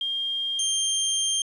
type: tone pair in turn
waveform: sine / 20% pulse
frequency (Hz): 3210 / 3179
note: G7 / G7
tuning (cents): +40 / +24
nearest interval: unison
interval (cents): 16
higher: first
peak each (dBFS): -25 / -17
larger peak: second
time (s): 0.01-0.59 / 0.59-1.42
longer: second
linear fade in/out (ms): 2
effects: resampled to 24000 Hz + 9-bit